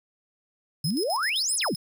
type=exponential two-way sweep; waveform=sine; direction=up then down; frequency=132.7 to 11280 to 132.7 Hz; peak=-24 dBFS; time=0.84-1.75 s; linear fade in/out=10 ms; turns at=1.56 s
type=tone with tremolo; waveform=sawtooth; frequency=5120 Hz; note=D#8; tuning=49 cents sharp; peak=-26 dBFS; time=0.84-1.76 s; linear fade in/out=5 ms; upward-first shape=square; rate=7.7 Hz; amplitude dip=75%
effects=10-bit